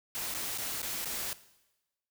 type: noise with dropouts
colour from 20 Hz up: white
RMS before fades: -36 dBFS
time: 0.15-1.33 s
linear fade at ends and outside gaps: 0 ms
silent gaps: 0.34-0.347 / 0.576-0.583 / 0.817-0.829 / 1.046-1.057 s
effects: noise-tail reverb RT60 1.0 s tail -17 dB re dry